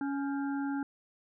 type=harmonic tone with a mistuned harmonic; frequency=279 Hz; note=C#4; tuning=11 cents sharp; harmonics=1 / 3 / 5 / 6; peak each=-31 / -41 / -45 / -47 dBFS; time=0.01-0.83 s; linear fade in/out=2 ms; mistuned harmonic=6; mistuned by=-92 cents; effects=none